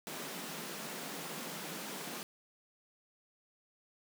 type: high-pass noise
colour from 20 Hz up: pink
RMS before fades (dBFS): -43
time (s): 0.07-2.23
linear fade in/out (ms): 0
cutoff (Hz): 150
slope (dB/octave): 96
effects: none